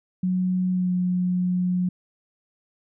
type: tone with pitch glide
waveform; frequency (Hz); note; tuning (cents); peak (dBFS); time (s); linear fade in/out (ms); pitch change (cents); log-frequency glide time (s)
sine; 183.5 to 180.66; F#3 to F#3; -14 to -41; -20; 0.23-1.89; 5; -27; 0.71-0.92
effects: none